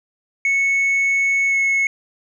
sine tone with pitch glide, 2207 to 2190 Hz, C#7 to C#7, -8 to -22 cents, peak -12 dBFS, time 0.45-1.87 s, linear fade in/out 2 ms, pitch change -14 cents, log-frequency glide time 1.48-1.56 s, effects tanh soft clip ceiling -14 dBFS

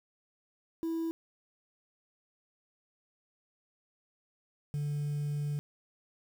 sine tone pair in turn, 328.1 / 146.15 Hz, E4 / D3, -8 / -8 cents, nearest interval octave + major second, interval 1400 cents, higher first, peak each -28 dBFS, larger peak neither, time 0.83-1.11 / 4.74-5.59 s, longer second, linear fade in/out 0 ms, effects tanh soft clip ceiling -30 dBFS + 9-bit

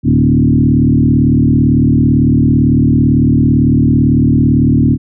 sine tone with frequency modulation, 189.5 Hz, F#3, 42 cents sharp, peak -6 dBFS, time 0.03-4.98 s, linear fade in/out 50 ms, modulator 37.9 Hz, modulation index 2.8, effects none

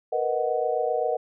sine chord, B major seventh, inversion third, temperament equal, 466.2 / 493.9 / 622.3 / 740 Hz, A#4 / B4 / D#5 / F#5, 0 / 0 / 0 / 0 cents, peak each -28 dBFS, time 0.12-1.17 s, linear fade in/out 10 ms, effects none

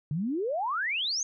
sine exponential sweep, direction up, 138.6 to 6645 Hz, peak -27 dBFS, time 0.11-1.23 s, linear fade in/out 2 ms, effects none

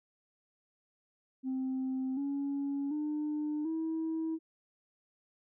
sine tone with pitch steps, 261.6 / 280.4 / 300.5 / 322.1 Hz, C4 / C#4 / D4 / E4, 0 / +20 / +40 / -40 cents, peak -30 dBFS, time 1.43-4.39 s, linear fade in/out 50 ms, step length 740 ms, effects tanh soft clip ceiling -29 dBFS

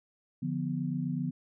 sine chord, B diminished, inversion first, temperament equal, 146.83 / 174.61 / 246.9 Hz, D3 / F3 / B3, 0 / 0 / 0 cents, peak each -34 dBFS, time 0.42-1.31 s, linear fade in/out 10 ms, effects none

